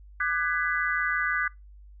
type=chord; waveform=sine; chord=G# half-diminished seventh; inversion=second; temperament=just; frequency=1196.1 / 1495.1 / 1661.2 / 1993.5 Hz; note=D6 / F#6 / G#6 / B6; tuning=+31 / +18 / 0 / +16 cents; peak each=-31 / -27 / -30 / -31 dBFS; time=0.2-1.48 s; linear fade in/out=5 ms; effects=noise-tail reverb RT60 0.2 s tail -23 dB re dry + added 50 Hz sine -46 dBFS peak until 2 s